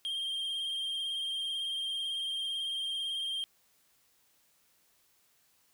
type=tone with vibrato; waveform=triangle; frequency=3192 Hz; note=G7; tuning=31 cents sharp; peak=-31 dBFS; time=0.05-3.44 s; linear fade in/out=0 ms; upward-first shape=sine; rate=18 Hz; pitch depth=28 cents each way; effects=white hiss -69 dBFS RMS until 5.73 s

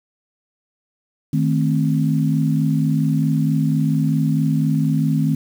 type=chord; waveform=sine; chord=A diminished; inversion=second; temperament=equal with one note detuned; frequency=155.56 / 220 / 263.4 Hz; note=Eb3 / A3 / C4; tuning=0 / 0 / +12 cents; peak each=-17 / -22 / -21 dBFS; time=1.33-5.35 s; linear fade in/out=5 ms; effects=7-bit

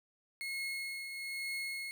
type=tone with tremolo; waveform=35% pulse; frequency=2167 Hz; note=C#7; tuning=40 cents flat; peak=-34 dBFS; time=0.41-1.91 s; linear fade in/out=0 ms; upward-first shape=triangle; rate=1.1 Hz; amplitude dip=50%; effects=none

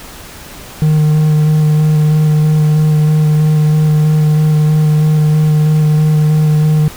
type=tone with vibrato; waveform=triangle; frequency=153.2 Hz; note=D#3; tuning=27 cents flat; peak=-5 dBFS; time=0.82-6.88 s; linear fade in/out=0 ms; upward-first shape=square; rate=3.1 Hz; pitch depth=11 cents each way; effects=pink hiss -32 dBFS RMS until 6.96 s

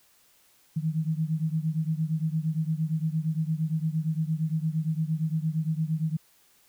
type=beating tone pair; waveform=sine; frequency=155.56 / 164.26 Hz; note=D#3 / E3; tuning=0 / -6 cents; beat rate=8.7 Hz; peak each=-27 / -29 dBFS; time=0.76-6.17 s; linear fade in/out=10 ms; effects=white hiss -62 dBFS RMS until 6.68 s

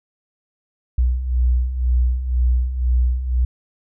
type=beating tone pair; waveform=sine; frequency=60.3 / 62.3 Hz; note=B1 / B1; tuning=-41 / +16 cents; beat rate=2 Hz; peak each=-22 / -16 dBFS; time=0.98-3.45 s; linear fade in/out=5 ms; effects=none

